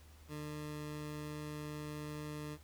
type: tone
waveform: 20% pulse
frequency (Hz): 150.2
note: D3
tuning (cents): +39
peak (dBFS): -37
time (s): 0.28-2.58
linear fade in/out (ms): 50
effects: added 76 Hz sine -57 dBFS peak until 2.63 s + pink hiss -64 dBFS RMS until 2.63 s